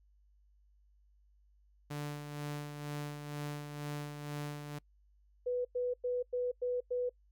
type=tone with tremolo; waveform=sawtooth; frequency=146.83 Hz; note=D3; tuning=in tune; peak=-33 dBFS; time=1.9-4.79 s; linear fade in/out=10 ms; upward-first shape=sine; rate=2.1 Hz; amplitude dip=50%
type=tone bursts; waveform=sine; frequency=493.9 Hz; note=B4; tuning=in tune; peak=-31 dBFS; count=6; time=5.46-7.095 s; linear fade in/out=10 ms; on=190 ms; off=99 ms
effects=noise-tail reverb RT60 0.1 s tail -25 dB re dry + added 50 Hz sine -64 dBFS peak until 7.31 s